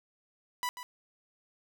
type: tone with echo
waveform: sawtooth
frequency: 987.8 Hz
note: B5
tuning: in tune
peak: -27 dBFS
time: 0.63-0.69 s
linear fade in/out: 0 ms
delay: 140 ms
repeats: 1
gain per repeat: -10 dB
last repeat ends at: 0.83 s
effects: none